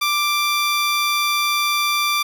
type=tone; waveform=15% pulse; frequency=1178 Hz; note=D6; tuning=5 cents sharp; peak=-11 dBFS; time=0.01-2.23 s; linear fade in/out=10 ms; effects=none